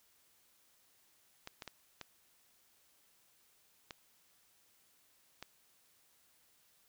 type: clicks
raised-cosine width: 0.2 ms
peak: -27 dBFS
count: 6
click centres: 1.474 / 1.622 / 1.677 / 2.013 / 3.908 / 5.426 s
effects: white hiss -70 dBFS RMS until 6.88 s